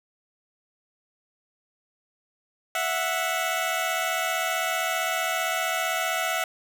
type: tone pair together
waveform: 15% pulse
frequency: 660.6 / 736 Hz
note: E5 / F#5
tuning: +4 / -9 cents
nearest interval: major second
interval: 187 cents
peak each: -21 dBFS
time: 2.75-6.44 s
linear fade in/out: 2 ms
effects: none